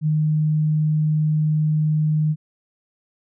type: tone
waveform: sine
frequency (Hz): 153.8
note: D#3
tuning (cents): -20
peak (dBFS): -16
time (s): 0.01-2.36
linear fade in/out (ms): 50
effects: none